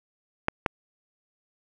clicks, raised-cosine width 0.5 ms, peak -7 dBFS, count 2, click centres 0.484 / 0.662 s, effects none

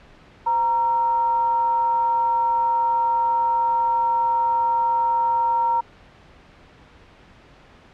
sine tone with frequency modulation, 932.3 Hz, A#5, in tune, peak -17 dBFS, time 0.46-5.81 s, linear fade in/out 10 ms, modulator 418 Hz, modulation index 0.22, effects pink hiss -49 dBFS RMS until 7.93 s + low-pass 3000 Hz 12 dB/octave

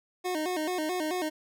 25% pulse tone with vibrato, 335.5 Hz, E4, 31 cents sharp, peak -25 dBFS, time 0.24-1.3 s, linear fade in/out 20 ms, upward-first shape square, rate 4.6 Hz, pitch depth 140 cents each way, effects none

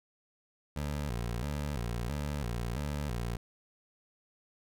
20% pulse tone with vibrato, 65.41 Hz, C2, in tune, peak -28 dBFS, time 0.76-3.37 s, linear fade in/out 5 ms, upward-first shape square, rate 1.5 Hz, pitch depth 190 cents each way, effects none

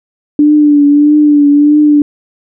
sine tone with vibrato, 293.7 Hz, D4, in tune, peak -3 dBFS, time 0.39-2.02 s, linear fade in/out 2 ms, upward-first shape triangle, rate 1.6 Hz, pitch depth 44 cents each way, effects none

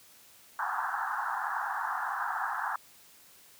pink band-pass noise, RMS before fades -33 dBFS, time 0.59-2.76 s, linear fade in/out 2 ms, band 750 to 1700 Hz, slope 96 dB/octave, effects white hiss -57 dBFS RMS until 3.59 s + high-pass 60 Hz 12 dB/octave

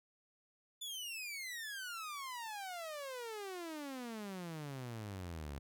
sawtooth exponential sweep, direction down, 3520 to 67.2 Hz, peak -39 dBFS, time 0.81-5.59 s, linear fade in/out 10 ms, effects none

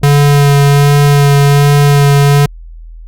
square tone with vibrato, 142.9 Hz, D3, 47 cents flat, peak -5 dBFS, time 0.03-2.46 s, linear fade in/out 5 ms, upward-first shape sine, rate 1.3 Hz, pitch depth 14 cents each way, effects added 41 Hz sine -27 dBFS peak until 3.07 s + Opus 48 kbps

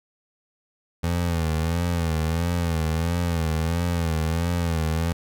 25% pulse tone with vibrato, 83.1 Hz, E2, 15 cents sharp, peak -18 dBFS, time 1.03-5.13 s, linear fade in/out 10 ms, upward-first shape sine, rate 1.5 Hz, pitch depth 85 cents each way, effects none

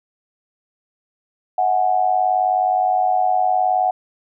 sine tone with amplitude modulation, 740 Hz, F#5, in tune, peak -11 dBFS, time 1.58-3.91 s, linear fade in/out 5 ms, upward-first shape sine, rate 99.3 Hz, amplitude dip 75%, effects none

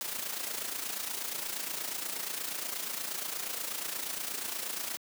white noise with amplitude modulation, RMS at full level -34 dBFS, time 0.01-4.97 s, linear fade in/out 0 ms, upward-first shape sine, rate 28.4 Hz, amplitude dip 60%, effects high-pass 200 Hz 12 dB/octave

